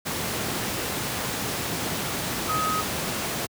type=tone in noise; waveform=sine; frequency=1263 Hz; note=D#6; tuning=26 cents sharp; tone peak=-24 dBFS; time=2.48-2.82 s; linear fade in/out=20 ms; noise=pink; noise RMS=-28 dBFS; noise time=0.05-3.47 s; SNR=+1 dB; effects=high-pass 100 Hz 12 dB/octave